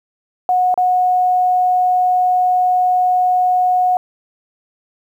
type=tone with dropouts; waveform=sine; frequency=730 Hz; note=F#5; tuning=24 cents flat; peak=-11 dBFS; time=0.49-3.97 s; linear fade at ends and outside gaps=1 ms; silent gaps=0.742-0.776 s; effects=8-bit